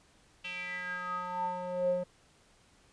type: tone with band-pass filter sweep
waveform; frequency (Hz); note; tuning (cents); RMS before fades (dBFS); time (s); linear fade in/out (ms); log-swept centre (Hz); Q
square; 180; F#3; -47; -35; 0.44-2.04; 10; 2800 to 450; 7.6
effects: pink hiss -64 dBFS RMS until 2.92 s + resampled to 22050 Hz